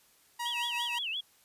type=tone with tremolo; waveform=sawtooth; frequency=954 Hz; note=A#5; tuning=40 cents sharp; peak=-29 dBFS; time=0.39-0.99 s; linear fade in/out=10 ms; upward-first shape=sine; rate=5.5 Hz; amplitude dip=55%
type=tone with vibrato; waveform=sine; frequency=2965 Hz; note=F#7; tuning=3 cents sharp; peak=-32 dBFS; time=0.45-1.21 s; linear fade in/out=10 ms; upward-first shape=sine; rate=5.8 Hz; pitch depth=240 cents each way
effects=white hiss -64 dBFS RMS until 1.44 s + resampled to 32000 Hz